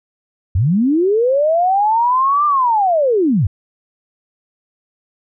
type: linear two-way sweep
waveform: sine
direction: up then down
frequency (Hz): 77.78 to 1200 to 77.78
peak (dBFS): -11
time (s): 0.55-3.47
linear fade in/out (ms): 5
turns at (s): 2.46
effects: none